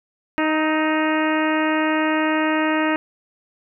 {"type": "harmonic tone with a mistuned harmonic", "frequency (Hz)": 311.1, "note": "D#4", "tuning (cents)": 0, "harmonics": [1, 2, 3, 4, 5, 6, 7, 8, 9], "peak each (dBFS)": [-20, -25, -26, -28, -29, -27, -33, -32, -34], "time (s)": [0.38, 2.96], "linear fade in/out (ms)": 0, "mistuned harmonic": 4, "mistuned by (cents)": 24, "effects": []}